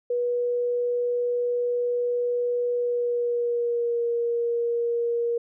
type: tone with pitch glide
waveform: sine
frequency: 485.4 to 471 Hz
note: B4 to A#4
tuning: -30 to +18 cents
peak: -22 dBFS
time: 0.1-5.38 s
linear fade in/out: 5 ms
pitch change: -52 cents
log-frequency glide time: 2.74-4.02 s
effects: none